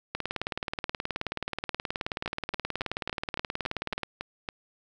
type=two click trains; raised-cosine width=0.3 ms; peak=-16 / -14 dBFS; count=9 / 74; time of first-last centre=2.26-4.488 / 0.15-4.033 s; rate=3.59 / 18.8 Hz; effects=none